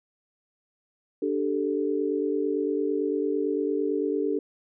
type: chord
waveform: sine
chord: D suspended fourth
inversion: none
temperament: just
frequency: 293.7 / 391.6 / 440.5 Hz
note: D4 / G4 / A4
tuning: 0 / -2 / +2 cents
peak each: -28 dBFS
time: 1.22-4.39 s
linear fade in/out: 5 ms
effects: none